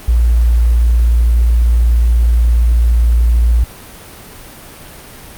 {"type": "tone", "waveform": "sine", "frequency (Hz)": 58.27, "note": "A#1", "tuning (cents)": 0, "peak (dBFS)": -7, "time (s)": [0.08, 3.64], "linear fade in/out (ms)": 5, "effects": ["pink hiss -34 dBFS RMS until 5.37 s", "Opus 32 kbps"]}